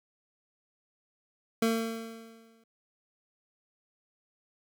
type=tone with exponential decay; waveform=25% pulse; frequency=226.5 Hz; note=A#3; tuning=50 cents flat; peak=-19 dBFS; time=1.62-2.64 s; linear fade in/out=5 ms; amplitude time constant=220 ms; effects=none